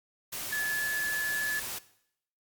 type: tone in noise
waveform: sine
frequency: 1719 Hz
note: A6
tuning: 41 cents flat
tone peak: -28 dBFS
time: 0.52-1.6 s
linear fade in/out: 10 ms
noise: white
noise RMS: -37 dBFS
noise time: 0.32-1.79 s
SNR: +6 dB
effects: noise-tail reverb RT60 0.7 s tail -17 dB re dry + Opus 48 kbps